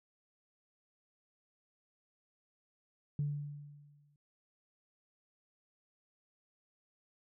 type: tone with exponential decay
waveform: sine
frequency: 145.5 Hz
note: D3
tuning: 16 cents flat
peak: -29 dBFS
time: 3.19-4.16 s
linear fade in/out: 2 ms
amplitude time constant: 210 ms
effects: tanh soft clip ceiling -26 dBFS